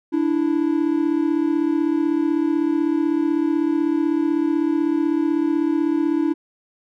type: tone pair together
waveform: triangle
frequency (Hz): 293.7 / 329.7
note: D4 / E4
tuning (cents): 0 / 0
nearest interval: major second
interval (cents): 200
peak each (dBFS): -18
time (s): 0.12-6.34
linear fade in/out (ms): 20
effects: none